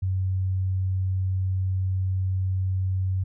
sine tone, 94 Hz, F#2, 28 cents sharp, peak -22 dBFS, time 0.02-3.24 s, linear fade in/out 10 ms, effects none

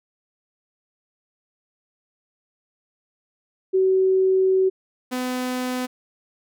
sine / sawtooth tone pair in turn, 378.2 / 252.4 Hz, F#4 / B3, +38 / +38 cents, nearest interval perfect fifth, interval 700 cents, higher first, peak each -15 / -20 dBFS, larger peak first, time 3.73-4.7 / 5.11-5.87 s, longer first, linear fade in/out 20 ms, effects none

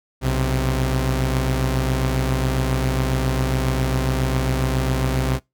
sawtooth tone pair together, 61.74 / 130.82 Hz, B1 / C3, 0 / 0 cents, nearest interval octave + minor second, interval 1300 cents, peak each -18 / -17 dBFS, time 0.21-5.4 s, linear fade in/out 50 ms, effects noise-tail reverb RT60 0.2 s tail -24 dB re dry

